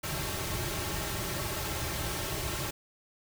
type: noise with comb filter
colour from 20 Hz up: pink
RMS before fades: -34 dBFS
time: 0.03-2.71 s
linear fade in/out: 10 ms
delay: 4.1 ms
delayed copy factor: -0.75
effects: none